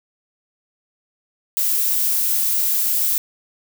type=noise; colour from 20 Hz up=violet; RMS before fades=-19 dBFS; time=1.57-3.18 s; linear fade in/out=0 ms; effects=none